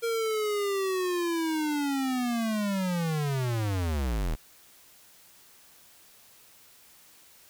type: linear sweep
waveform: square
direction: down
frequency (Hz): 466.2 to 34.65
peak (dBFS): -27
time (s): 0.02-4.36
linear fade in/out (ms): 20
effects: white hiss -56 dBFS RMS until 7.49 s